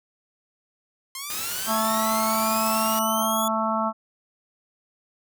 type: linear sweep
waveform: 5% pulse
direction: up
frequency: 1046.5 to 3420 Hz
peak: -20 dBFS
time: 1.15-3.48 s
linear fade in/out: 2 ms
type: noise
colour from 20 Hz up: white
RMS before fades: -32 dBFS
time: 1.3-2.99 s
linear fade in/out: 0 ms
type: harmonic tone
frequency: 220.8 Hz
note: A3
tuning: 6 cents sharp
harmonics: 1 / 3 / 4 / 5 / 6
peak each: -28 / -28 / -28 / -28 / -28 dBFS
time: 1.66-3.93 s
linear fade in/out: 50 ms
effects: none